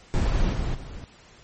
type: noise with level steps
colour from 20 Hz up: brown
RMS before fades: -22 / -26 / -37 dBFS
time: 0.14-1.04 s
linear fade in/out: 0 ms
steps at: 0.52 / 0.74 s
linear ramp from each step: 10 ms
effects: pink hiss -52 dBFS RMS until 1.43 s + MP3 32 kbps